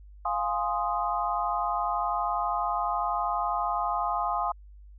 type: chord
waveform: sine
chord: F minor seventh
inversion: none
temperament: equal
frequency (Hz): 698.5 / 830.6 / 1046.5 / 1244.5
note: F5 / Ab5 / C6 / Eb6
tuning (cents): 0 / 0 / 0 / 0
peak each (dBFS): -31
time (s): 0.25-4.52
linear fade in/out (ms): 5
effects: added 50 Hz sine -46 dBFS peak until 4.98 s